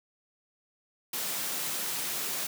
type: high-pass noise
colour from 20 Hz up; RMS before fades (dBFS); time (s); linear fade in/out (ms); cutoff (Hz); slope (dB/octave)
white; -33; 1.13-2.47; 5; 130; 48
effects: none